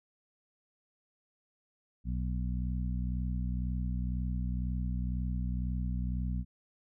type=harmonic tone; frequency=62 Hz; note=B1; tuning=7 cents sharp; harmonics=1 / 2 / 3 / 4; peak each=-32 / -38 / -38 / -45 dBFS; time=2.04-6.45 s; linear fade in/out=50 ms; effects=none